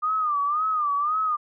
sine tone with vibrato, 1209 Hz, D6, 50 cents sharp, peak -21 dBFS, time 0.02-1.37 s, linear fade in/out 20 ms, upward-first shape sine, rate 1.9 Hz, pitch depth 110 cents each way, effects none

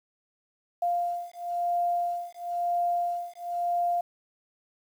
sine beating tone pair, 698 / 698.99 Hz, F5 / F5, -1 / +1 cents, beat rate 0.99 Hz, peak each -29 dBFS, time 0.82-4.01 s, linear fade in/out 5 ms, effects 9-bit

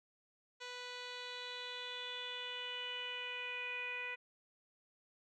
10% pulse tone with low-pass filter sweep, 493.9 Hz, B4, in tune, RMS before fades -44 dBFS, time 0.6-4.16 s, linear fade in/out 20 ms, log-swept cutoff 4800 to 2300 Hz, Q 6.1, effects none

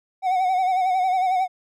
triangle tone with vibrato, 744 Hz, F#5, 9 cents sharp, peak -16 dBFS, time 0.22-1.48 s, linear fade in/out 50 ms, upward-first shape sine, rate 11 Hz, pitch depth 55 cents each way, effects none

